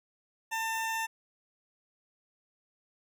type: tone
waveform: 20% pulse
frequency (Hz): 897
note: A5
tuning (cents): +33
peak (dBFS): -26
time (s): 0.51-1.07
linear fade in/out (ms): 20
effects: none